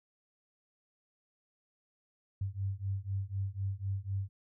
sine beating tone pair, 95.8 / 99.8 Hz, G2 / G2, -39 / +32 cents, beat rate 4 Hz, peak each -36 / -36 dBFS, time 2.41-4.29 s, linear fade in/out 5 ms, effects none

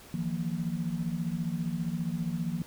sine chord, Eb suspended second, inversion none, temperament equal with one note detuned, 159.66 / 174.61 / 233.1 Hz, Eb3 / F3 / Bb3, +45 / 0 / 0 cents, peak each -34 / -32 / -36 dBFS, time 0.14-2.62 s, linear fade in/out 2 ms, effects pink hiss -51 dBFS RMS until 2.66 s

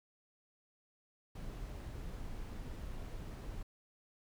brown noise, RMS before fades -44 dBFS, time 1.35-3.63 s, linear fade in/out 5 ms, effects none

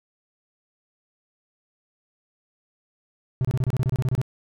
triangle tone bursts, 128.2 Hz, C3, 35 cents flat, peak -17 dBFS, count 13, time 3.41-4.215 s, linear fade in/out 0 ms, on 37 ms, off 27 ms, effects none

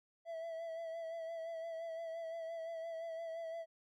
triangle tone with vibrato, 659.3 Hz, E5, in tune, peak -39 dBFS, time 0.25-3.66 s, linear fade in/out 50 ms, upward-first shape sine, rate 5.8 Hz, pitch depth 32 cents each way, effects none

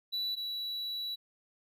triangle tone pair in turn, 3951 / 3928 Hz, B7 / B7, 0 / -10 cents, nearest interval unison, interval 10 cents, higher first, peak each -30 / -33 dBFS, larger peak first, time 0.12-0.36 / 0.36-1.16 s, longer second, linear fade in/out 20 ms, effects none

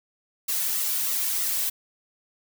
blue noise with flanger, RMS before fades -26 dBFS, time 0.48-1.7 s, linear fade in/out 10 ms, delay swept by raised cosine 1.2 to 2.5 ms, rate 3.2 Hz, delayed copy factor -0.55, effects none

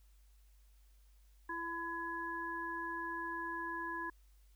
harmonic tone, 335.7 Hz, E4, 32 cents sharp, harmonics 1 / 3 / 5, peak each -46 / -41 / -42 dBFS, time 1.49-4.1 s, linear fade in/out 5 ms, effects added 50 Hz sine -61 dBFS peak until 4.55 s + white hiss -75 dBFS RMS until 4.55 s

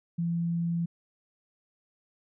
sine tone, 169.4 Hz, E3, 48 cents sharp, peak -26 dBFS, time 0.18-0.86 s, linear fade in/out 10 ms, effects none

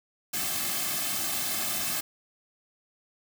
white noise with comb filter, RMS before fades -30 dBFS, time 0.33-2.01 s, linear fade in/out 10 ms, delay 2.1 ms, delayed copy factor -0.85, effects none

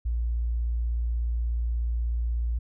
triangle tone with tanh clipping, 58.27 Hz, A#1, in tune, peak -24 dBFS, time 0.05-2.59 s, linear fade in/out 10 ms, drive 4 dB, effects none

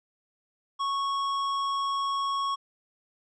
sine tone with hard clipping, 1105 Hz, C#6, 6 cents flat, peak -28 dBFS, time 0.79-2.56 s, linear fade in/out 20 ms, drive 14 dB, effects low-pass 6000 Hz 12 dB/octave

